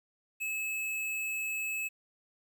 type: tone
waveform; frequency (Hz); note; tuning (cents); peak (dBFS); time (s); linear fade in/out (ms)
square; 2593; E7; -29; -33; 0.4-1.89; 20
effects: 11-bit